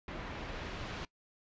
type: noise with low-pass filter sweep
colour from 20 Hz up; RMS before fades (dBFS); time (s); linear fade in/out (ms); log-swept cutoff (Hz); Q
pink; -42; 0.08-1.05; 2; 2300 to 4100; 0.77
effects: noise-tail reverb RT60 0.1 s tail -22 dB re dry + resampled to 16000 Hz